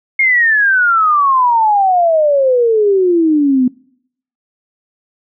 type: exponential sweep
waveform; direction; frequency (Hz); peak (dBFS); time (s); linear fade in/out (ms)
sine; down; 2163 to 246.9; -8; 0.19-3.68; 5
effects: noise-tail reverb RT60 0.7 s tail -24 dB re dry